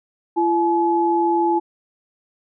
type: tone pair together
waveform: sine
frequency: 340.1 / 853.3 Hz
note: F4 / G#5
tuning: -46 / +47 cents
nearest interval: octave + major third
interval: 1593 cents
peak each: -18 dBFS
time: 0.36-1.6 s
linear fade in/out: 20 ms
effects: none